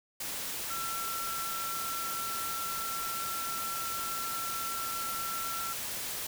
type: tone in noise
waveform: sine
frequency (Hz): 1348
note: E6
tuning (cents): +38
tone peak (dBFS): -36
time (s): 0.7-5.73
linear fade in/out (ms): 5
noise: white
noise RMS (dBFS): -37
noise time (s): 0.2-6.27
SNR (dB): -2
effects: none